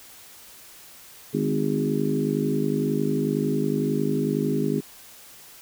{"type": "harmonic tone with a mistuned harmonic", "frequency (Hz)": 51, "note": "G#1", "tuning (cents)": -31, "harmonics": [3, 4, 5, 6, 7, 8], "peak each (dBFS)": [-28, -29, -27, -29, -31, -28], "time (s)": [1.33, 4.81], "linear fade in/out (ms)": 20, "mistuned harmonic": 4, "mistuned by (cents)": 25, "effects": ["white hiss -47 dBFS RMS until 5.61 s"]}